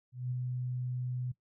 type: tone with ADSR envelope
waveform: sine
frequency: 125.3 Hz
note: B2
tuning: 25 cents sharp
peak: -31 dBFS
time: 0.12-1.32 s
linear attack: 190 ms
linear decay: 19 ms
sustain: -2 dB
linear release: 10 ms
effects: noise-tail reverb RT60 0.1 s tail -17 dB re dry